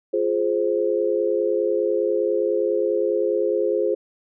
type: chord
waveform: sine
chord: F minor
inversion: none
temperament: just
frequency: 349.2 / 419.1 / 523.8 Hz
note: F4 / Ab4 / C5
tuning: 0 / +16 / +2 cents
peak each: -24 / -22 / -23 dBFS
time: 0.13-3.95 s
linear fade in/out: 10 ms
effects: none